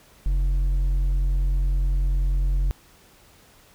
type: tone with hard clipping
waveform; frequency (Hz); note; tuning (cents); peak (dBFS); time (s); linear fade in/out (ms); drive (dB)
sine; 45; F#1; -47; -20; 0.26-2.71; 0; 4
effects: pink hiss -54 dBFS RMS until 3.74 s